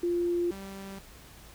sine / sawtooth tone pair in turn, 347.8 / 195.08 Hz, F4 / G3, -7 / -8 cents, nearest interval minor seventh, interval 1001 cents, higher first, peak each -25 / -36 dBFS, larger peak first, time 0.03-0.51 / 0.51-0.99 s, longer neither, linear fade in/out 5 ms, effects added 58 Hz sine -54 dBFS peak until 1.54 s + pink hiss -52 dBFS RMS until 1.54 s

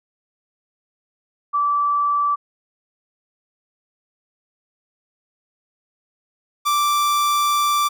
sine / 45% pulse tone pair in turn, 1160 / 1172.1 Hz, D6 / D6, -22 / -4 cents, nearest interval unison, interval 18 cents, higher second, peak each -16 dBFS, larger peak neither, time 1.53-2.36 / 6.65-7.89 s, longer second, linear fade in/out 20 ms, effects none

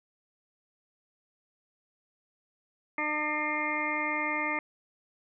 harmonic tone, 301.7 Hz, D4, 47 cents sharp, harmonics 1 / 2 / 3 / 4 / 6 / 7 / 8, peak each -37 / -39 / -36 / -36 / -39 / -31 / -40 dBFS, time 2.98-4.59 s, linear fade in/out 2 ms, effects none

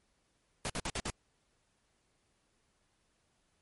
pink noise bursts, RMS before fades -36 dBFS, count 5, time 0.65-1.101 s, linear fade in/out 0 ms, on 47 ms, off 54 ms, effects pink hiss -75 dBFS RMS until 3.61 s + MP3 48 kbps

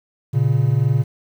triangle tone pair together, 117.1 / 139.4 Hz, A#2 / C#3, +8 / +10 cents, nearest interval minor third, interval 302 cents, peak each -15 dBFS, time 0.33-1.04 s, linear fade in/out 20 ms, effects 8-bit

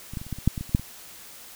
clicks, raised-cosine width 5 ms, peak -24 / -18 / -25 / -29 / -17 / -25 / -6 / -18 / -20 / -30 / -6 / -24 dBFS, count 12, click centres 0.136 / 0.172 / 0.215 / 0.266 / 0.327 / 0.386 / 0.476 / 0.578 / 0.61 / 0.694 / 0.749 / 0.796 s, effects white hiss -45 dBFS RMS until 1.55 s

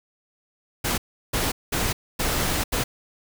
pink noise bursts at uneven times, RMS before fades -24 dBFS, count 5, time 0.84-0.98 / 1.33-1.52 / 1.72-1.93 / 2.19-2.64 / 2.72-2.84 s, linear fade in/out 10 ms, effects none

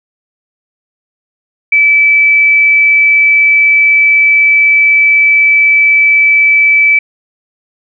sine tone, 2308 Hz, D7, 31 cents flat, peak -4 dBFS, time 1.72-6.99 s, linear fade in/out 5 ms, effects none

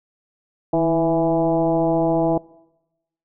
sine tone with frequency modulation, 493.9 Hz, B4, in tune, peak -15 dBFS, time 0.73-2.38 s, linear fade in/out 5 ms, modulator 167 Hz, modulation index 1.8, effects noise-tail reverb RT60 1.0 s tail -23 dB re dry

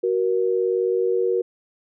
sine tone pair together, 373.3 / 472 Hz, F#4 / A#4, +15 / +22 cents, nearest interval major third, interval 407 cents, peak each -21 dBFS, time 0.03-1.42 s, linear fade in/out 10 ms, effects none

